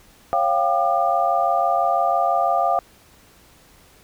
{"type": "tone cluster", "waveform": "sine", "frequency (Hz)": [548, 694, 780, 1202], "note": ["C#5", "F5", "G5", "D6"], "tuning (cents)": [-20, -11, -9, 40], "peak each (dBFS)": [-26, -19, -22, -24], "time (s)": [0.33, 2.79], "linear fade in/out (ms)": 0, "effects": ["pink hiss -52 dBFS RMS until 4.03 s"]}